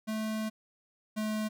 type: tone pair in turn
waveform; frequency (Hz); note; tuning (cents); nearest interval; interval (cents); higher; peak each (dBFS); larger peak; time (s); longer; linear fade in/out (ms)
square; 217.8 / 215.3; A3 / A3; -17 / -37; unison; 20; first; -32 / -31; second; 0.07-0.5 / 1.16-1.49; first; 20
effects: none